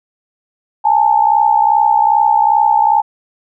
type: tone pair together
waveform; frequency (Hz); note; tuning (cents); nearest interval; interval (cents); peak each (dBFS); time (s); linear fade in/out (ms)
sine; 830.6 / 893.1; G#5 / A5; 0 / +26; minor second; 126; -11; 0.84-3.02; 20
effects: none